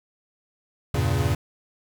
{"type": "chord", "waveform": "square", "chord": "E diminished seventh", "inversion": "none", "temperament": "equal", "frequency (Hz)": [82.41, 98, 116.54, 138.59], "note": ["E2", "G2", "Bb2", "Db3"], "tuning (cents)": [0, 0, 0, 0], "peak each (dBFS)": -27, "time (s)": [0.94, 1.35], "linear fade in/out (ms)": 5, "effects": ["8-bit"]}